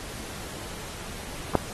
click, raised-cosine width 1 ms, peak -5 dBFS, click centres 1.553 s, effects pink hiss -39 dBFS RMS until 1.73 s + AAC 32 kbps

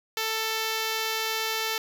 5% pulse tone, 442.7 Hz, A4, 11 cents sharp, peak -15 dBFS, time 0.17-1.78 s, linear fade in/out 2 ms, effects none

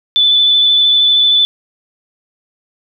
sine tone with vibrato, 3496 Hz, A7, 12 cents flat, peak -7 dBFS, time 0.16-1.45 s, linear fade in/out 0 ms, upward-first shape square, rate 13 Hz, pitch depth 12 cents each way, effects none

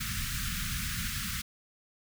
pink band-stop noise, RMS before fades -34 dBFS, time 0-1.42 s, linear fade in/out 10 ms, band 220 to 1300 Hz, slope 48 dB/octave, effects none

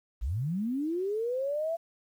sine linear sweep, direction up, 45.57 to 678 Hz, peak -28 dBFS, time 0.21-1.77 s, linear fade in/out 20 ms, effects 10-bit

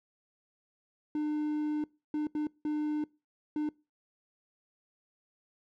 triangle tone bursts at uneven times, 301.3 Hz, D4, 44 cents sharp, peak -27 dBFS, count 5, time 1.15-1.84 / 2.14-2.27 / 2.35-2.47 / 2.65-3.04 / 3.56-3.69 s, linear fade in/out 2 ms, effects noise-tail reverb RT60 0.3 s tail -24 dB re dry

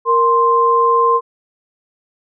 sine tone pair together, 466.2 / 1046.5 Hz, A#4 / C6, 0 / 0 cents, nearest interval octave + major second, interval 1400 cents, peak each -15 / -11 dBFS, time 0.05-1.21 s, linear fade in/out 50 ms, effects none

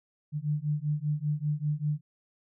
sine beating tone pair, 146.83 / 151.93 Hz, D3 / D#3, 0 / -41 cents, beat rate 5.1 Hz, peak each -30 / -30 dBFS, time 0.32-2.01 s, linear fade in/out 50 ms, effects none

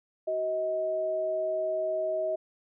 sine tone pair together, 376.4 / 633 Hz, F#4 / D#5, +30 / +30 cents, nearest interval major sixth, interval 900 cents, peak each -36 / -27 dBFS, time 0.27-2.36 s, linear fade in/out 10 ms, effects none

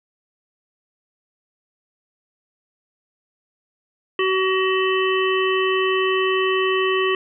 harmonic tone, 377.6 Hz, F#4, 35 cents sharp, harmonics 1 / 3 / 5 / 7 / 8, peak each -19 / -24 / -26 / -27 / -28 dBFS, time 4.19-7.15 s, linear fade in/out 2 ms, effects none

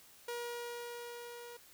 sawtooth tone with level ramp, 477.3 Hz, A#4, 41 cents sharp, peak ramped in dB -34 to -44 dBFS, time 0.28-1.57 s, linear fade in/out 5 ms, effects white hiss -60 dBFS RMS until 1.73 s

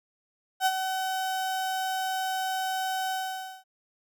35% pulse tone with ADSR envelope, 757 Hz, F#5, 39 cents sharp, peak -18 dBFS, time 0.6-3.64 s, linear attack 60 ms, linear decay 45 ms, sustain -8 dB, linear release 530 ms, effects none

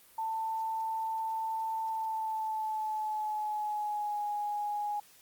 sine tone with pitch glide, 890 to 830.4 Hz, A5 to G#5, +20 to 0 cents, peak -31 dBFS, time 0.18-5 s, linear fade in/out 5 ms, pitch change -120 cents, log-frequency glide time 1.87-4.23 s, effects white hiss -59 dBFS RMS until 5.21 s + Opus 32 kbps

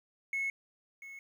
triangle tone with echo, 2189 Hz, C#7, 22 cents flat, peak -28 dBFS, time 0.33-0.5 s, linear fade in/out 2 ms, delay 690 ms, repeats 1, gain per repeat -15 dB, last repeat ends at 1.19 s, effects tanh soft clip ceiling -27 dBFS + 11-bit

